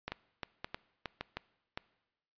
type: two click trains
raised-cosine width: 0.3 ms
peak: -21 / -21 dBFS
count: 4 / 5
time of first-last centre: 0.08-1.775 / 0.12-1.37 s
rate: 1.77 / 3.2 Hz
effects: noise-tail reverb RT60 1.0 s tail -21 dB re dry + resampled to 11025 Hz